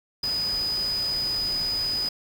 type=tone in noise; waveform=sine; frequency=4978 Hz; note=D#8; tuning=in tune; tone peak=-24 dBFS; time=0.23-2.09 s; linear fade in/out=5 ms; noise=pink; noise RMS=-38 dBFS; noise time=0.23-2.09 s; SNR=+11 dB; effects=none